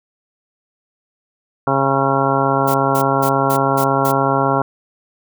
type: harmonic tone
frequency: 136.5 Hz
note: C#3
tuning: 26 cents flat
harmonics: 1 / 2 / 3 / 4 / 5 / 6 / 7 / 8 / 10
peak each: -22 / -22 / -22 / -22 / -22 / -22 / -22 / -22 / -22 dBFS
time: 1.67-4.62 s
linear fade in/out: 2 ms
type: noise bursts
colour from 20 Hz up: blue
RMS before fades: -26 dBFS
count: 6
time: 2.67-4.12 s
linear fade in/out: 10 ms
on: 75 ms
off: 200 ms
effects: none